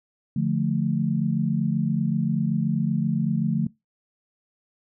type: chord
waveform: sine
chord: D minor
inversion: none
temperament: equal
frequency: 146.83 / 174.61 / 220 Hz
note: D3 / F3 / A3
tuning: 0 / 0 / 0 cents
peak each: -25 dBFS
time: 0.36-3.67 s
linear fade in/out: 5 ms
effects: noise-tail reverb RT60 0.2 s tail -23 dB re dry